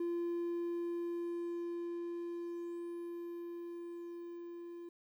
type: tone with level ramp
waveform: triangle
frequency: 343.8 Hz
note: F4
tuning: 27 cents flat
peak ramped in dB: -31 to -43 dBFS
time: 0-4.89 s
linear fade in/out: 5 ms
effects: tanh soft clip ceiling -27 dBFS + 12-bit